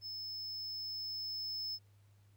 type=tone with level ramp; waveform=triangle; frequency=5230 Hz; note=E8; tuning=15 cents flat; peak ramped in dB=-40 to -36 dBFS; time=0.01-1.79 s; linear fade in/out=50 ms; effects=added 101 Hz sine -62 dBFS peak until 2.36 s + pink hiss -75 dBFS RMS until 2.36 s